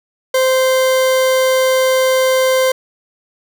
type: tone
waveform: 40% pulse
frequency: 520 Hz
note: C5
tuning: 11 cents flat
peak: -10 dBFS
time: 0.34-2.72 s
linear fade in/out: 5 ms
effects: none